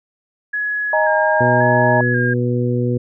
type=tone with vibrato; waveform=sine; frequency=1651 Hz; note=G#6; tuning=11 cents flat; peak=-18 dBFS; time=0.53-2.34 s; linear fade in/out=10 ms; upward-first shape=square; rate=0.93 Hz; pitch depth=35 cents each way
type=chord; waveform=sine; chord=D# suspended fourth; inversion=none; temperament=just; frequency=622.3 / 829.7 / 933.4 Hz; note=D#5 / G#5 / A#5; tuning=0 / -2 / +2 cents; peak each=-16 / -21 / -19 dBFS; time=0.93-2.01 s; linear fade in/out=2 ms
type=harmonic tone; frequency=122.3 Hz; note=B2; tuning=16 cents flat; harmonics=1 / 2 / 3 / 4; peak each=-18 / -21 / -23 / -24 dBFS; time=1.4-2.98 s; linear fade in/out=10 ms
effects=none